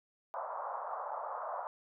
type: band-pass noise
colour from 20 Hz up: white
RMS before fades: -40 dBFS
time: 0.34-1.67 s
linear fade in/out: 0 ms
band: 560 to 1200 Hz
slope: 48 dB/octave
effects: none